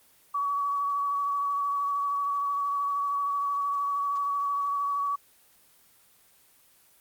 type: tone with vibrato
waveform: sine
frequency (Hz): 1134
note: C#6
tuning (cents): +39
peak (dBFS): -25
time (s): 0.34-5.16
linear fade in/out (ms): 10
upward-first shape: sine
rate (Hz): 13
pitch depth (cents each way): 18
effects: white hiss -60 dBFS RMS until 7 s + Opus 24 kbps